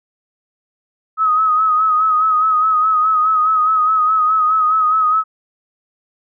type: tone with vibrato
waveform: sine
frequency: 1269 Hz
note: D#6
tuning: 34 cents sharp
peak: -11 dBFS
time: 1.17-5.24 s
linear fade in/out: 50 ms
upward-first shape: sine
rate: 4.8 Hz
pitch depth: 45 cents each way
effects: none